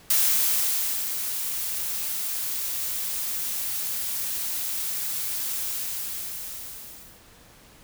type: noise with ADSR envelope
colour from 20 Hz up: blue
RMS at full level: -20 dBFS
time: 0.1-7.23 s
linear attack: 5 ms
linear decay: 950 ms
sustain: -9 dB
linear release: 1600 ms
effects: pink hiss -52 dBFS RMS until 7.83 s